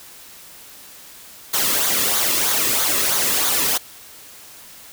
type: noise with flanger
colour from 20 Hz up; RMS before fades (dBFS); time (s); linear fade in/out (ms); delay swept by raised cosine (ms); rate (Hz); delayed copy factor
white; -19; 1.53-3.78; 10; 0.37 to 1.36; 3.1; -0.55
effects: white hiss -42 dBFS RMS until 4.92 s